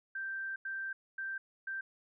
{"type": "tone bursts at uneven times", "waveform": "sine", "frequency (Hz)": 1568, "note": "G6", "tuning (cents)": 0, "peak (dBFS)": -36, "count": 4, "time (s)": [[0.15, 0.56], [0.65, 0.93], [1.18, 1.38], [1.67, 1.81]], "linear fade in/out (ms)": 5, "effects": []}